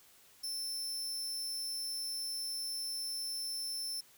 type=tone; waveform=sawtooth; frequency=5330 Hz; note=E8; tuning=18 cents sharp; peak=-34 dBFS; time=0.43-4.01 s; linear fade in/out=10 ms; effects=white hiss -62 dBFS RMS until 4.17 s